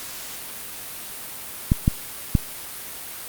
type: clicks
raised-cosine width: 5 ms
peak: -3 dBFS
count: 3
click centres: 1.719 / 1.879 / 2.352 s
effects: white hiss -35 dBFS RMS until 3.28 s + Opus 48 kbps